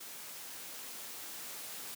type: noise with level ramp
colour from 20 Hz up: white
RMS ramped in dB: -47 to -44 dBFS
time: 0-1.95 s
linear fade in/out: 10 ms
effects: high-pass 150 Hz 12 dB/octave